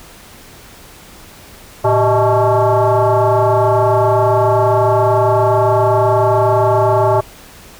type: tone with frequency modulation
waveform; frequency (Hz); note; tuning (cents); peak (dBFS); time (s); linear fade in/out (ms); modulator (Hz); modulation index
sine; 111.3; A2; +20; -9; 1.84-7.21; 10; 250; 3.7
effects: pink hiss -39 dBFS RMS until 7.79 s